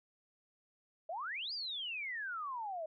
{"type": "exponential two-way sweep", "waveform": "sine", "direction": "up then down", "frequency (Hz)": [613, 4978, 613], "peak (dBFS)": -38, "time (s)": [1.09, 2.86], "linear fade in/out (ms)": 5, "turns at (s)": 1.53, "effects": []}